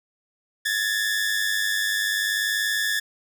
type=tone pair together; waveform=sawtooth; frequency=1691 / 1791.6 Hz; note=G#6 / A6; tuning=+31 / +31 cents; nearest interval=minor second; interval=100 cents; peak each=-21 / -22 dBFS; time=0.65-3 s; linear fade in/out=10 ms; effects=none